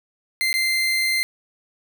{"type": "tone with dropouts", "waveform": "30% pulse", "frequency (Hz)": 2083, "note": "C7", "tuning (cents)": -8, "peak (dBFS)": -16, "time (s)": [0.41, 1.23], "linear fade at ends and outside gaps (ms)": 0, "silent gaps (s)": [0.529, 0.54], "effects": []}